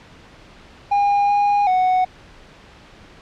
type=tone with pitch steps; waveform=triangle; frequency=811 / 817 / 740 Hz; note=G#5 / G#5 / F#5; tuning=-41 / -29 / 0 cents; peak=-12 dBFS; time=0.91-2.05 s; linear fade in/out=10 ms; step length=380 ms; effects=pink hiss -45 dBFS RMS until 3.21 s + low-pass 4000 Hz 12 dB/octave